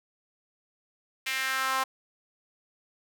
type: tone with high-pass filter sweep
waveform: sawtooth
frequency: 264.1 Hz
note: C4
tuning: 16 cents sharp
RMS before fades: -29 dBFS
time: 1.26-1.84 s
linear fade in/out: 10 ms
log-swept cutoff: 2300 to 980 Hz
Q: 2.6
effects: none